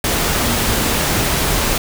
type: tone in noise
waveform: sine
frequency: 233.1 Hz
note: A#3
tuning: in tune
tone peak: -26 dBFS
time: 0.42-0.93 s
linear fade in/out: 2 ms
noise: pink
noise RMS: -17 dBFS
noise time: 0.04-1.78 s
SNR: -12 dB
effects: none